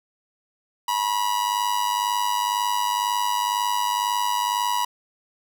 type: tone with amplitude modulation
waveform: 45% pulse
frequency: 971 Hz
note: B5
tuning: 30 cents flat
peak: -18 dBFS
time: 0.88-4.85 s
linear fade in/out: 5 ms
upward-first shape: sine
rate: 102 Hz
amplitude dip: 70%
effects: none